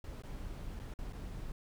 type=noise with dropouts; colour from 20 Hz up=brown; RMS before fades=-43 dBFS; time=0.04-1.52 s; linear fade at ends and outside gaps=2 ms; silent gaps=0.222-0.235 / 0.793-0.797 / 0.939-0.988 / 1.126-1.131 s; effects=none